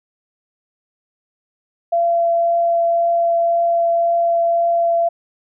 sine tone with vibrato, 680 Hz, F5, 46 cents flat, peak -13 dBFS, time 1.92-5.09 s, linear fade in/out 10 ms, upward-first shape triangle, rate 1.9 Hz, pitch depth 8 cents each way, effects none

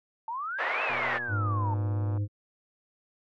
sine exponential two-way sweep, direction up then down, 880 to 2686 to 880 Hz, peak -31 dBFS, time 0.28-1.74 s, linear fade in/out 2 ms, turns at 0.83 s
white band-pass noise, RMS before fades -31 dBFS, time 0.58-1.19 s, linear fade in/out 20 ms, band 490 to 2000 Hz, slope 24 dB/octave
click train, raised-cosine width 1 ms, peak -29 dBFS, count 154, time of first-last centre 0.9-2.175 s, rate 120 Hz
harmonic tone, 102.5 Hz, G#2, 22 cents flat, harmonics 1 / 3 / 5, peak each -26 / -40 / -48 dBFS, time 1.28-2.28 s, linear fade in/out 50 ms
effects AAC 64 kbps

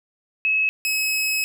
sine / sawtooth tone pair in turn, 2578 / 2564 Hz, E7 / E7, -39 / -49 cents, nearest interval unison, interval 10 cents, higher first, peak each -17 dBFS, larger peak neither, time 0.45-0.69 / 0.85-1.44 s, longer second, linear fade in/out 0 ms, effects none

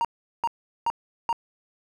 triangle tone bursts, 932.3 Hz, A#5, in tune, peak -19 dBFS, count 4, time 0.01-1.328 s, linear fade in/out 0 ms, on 37 ms, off 390 ms, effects none

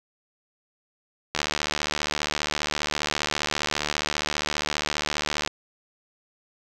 click train, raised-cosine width 0.2 ms, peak -7 dBFS, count 310, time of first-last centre 1.35-5.476 s, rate 74.9 Hz, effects none

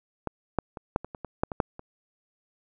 clicks, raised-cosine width 1 ms, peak -15 / -9 / -23 / -9 / -23 / -24 / -21 / -9 / -19 / -8 / -26 dBFS, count 11, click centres 0.273 / 0.587 / 0.772 / 0.961 / 1.046 / 1.148 / 1.247 / 1.435 / 1.518 / 1.602 / 1.794 s, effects none

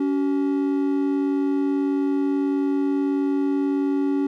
triangle tone pair together, 281.8 / 380.2 Hz, C#4 / F#4, +29 / +47 cents, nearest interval perfect fourth, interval 518 cents, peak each -18 / -25 dBFS, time 0-4.27 s, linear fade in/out 5 ms, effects none

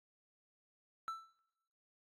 triangle tone with exponential decay, 1327 Hz, E6, 11 cents sharp, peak -34 dBFS, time 1.08-1.39 s, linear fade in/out 0 ms, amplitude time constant 67 ms, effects noise-tail reverb RT60 0.9 s tail -20 dB re dry + AAC 64 kbps

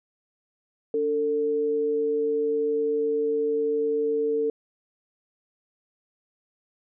sine tone pair together, 288.9 / 448.1 Hz, D4 / A4, -28 / +32 cents, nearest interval minor sixth, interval 760 cents, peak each -32 / -22 dBFS, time 0.94-4.5 s, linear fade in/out 2 ms, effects none

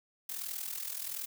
blue noise with amplitude modulation, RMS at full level -36 dBFS, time 0.29-1.26 s, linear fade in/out 5 ms, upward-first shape sine, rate 41.2 Hz, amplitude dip 70%, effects none

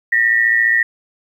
sine tone pair together, 1818.4 / 1933 Hz, A#6 / B6, -43 / -38 cents, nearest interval minor second, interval 105 cents, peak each -14 dBFS, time 0.12-0.83 s, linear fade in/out 5 ms, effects 8-bit

